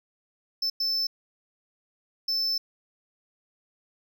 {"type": "tone bursts at uneven times", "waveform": "triangle", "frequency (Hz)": 5280, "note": "E8", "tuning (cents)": 2, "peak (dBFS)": -23, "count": 3, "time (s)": [[0.62, 0.7], [0.8, 1.07], [2.28, 2.58]], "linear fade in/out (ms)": 5, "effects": []}